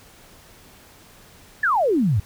sine exponential sweep, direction down, 1800 to 89.3 Hz, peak -16 dBFS, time 1.63-2.2 s, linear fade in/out 5 ms, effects pink hiss -49 dBFS RMS until 2.25 s

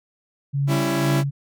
sine tone with tremolo, 140 Hz, C#3, 18 cents sharp, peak -18 dBFS, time 0.53-1.31 s, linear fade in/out 20 ms, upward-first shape sine, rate 2 Hz, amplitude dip 70%
sawtooth chord, C# diminished, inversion second, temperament equal with one note detuned, 196 / 277.2 / 332.9 Hz, G3 / C#4 / E4, 0 / 0 / +17 cents, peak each -23 / -23 / -19 dBFS, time 0.67-1.24 s, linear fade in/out 50 ms
effects none

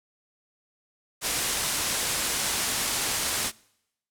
white low-pass noise, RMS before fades -28 dBFS, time 1.21-3.52 s, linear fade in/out 50 ms, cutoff 11000 Hz, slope 24 dB/octave, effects noise-tail reverb RT60 0.8 s tail -24 dB re dry

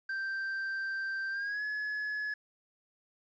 triangle tone with pitch glide, 1568 to 1700.1 Hz, G6 to G#6, 0 to +40 cents, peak -31 dBFS, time 0.09-2.34 s, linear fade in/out 5 ms, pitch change +140 cents, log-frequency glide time 1.3-1.63 s, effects resampled to 16000 Hz + 11-bit

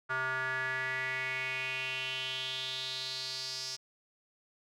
square tone with band-pass filter sweep, 130.3 Hz, C3, 7 cents flat, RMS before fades -36 dBFS, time 0.09-3.77 s, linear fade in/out 20 ms, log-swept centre 1400 to 5300 Hz, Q 5.1, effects none

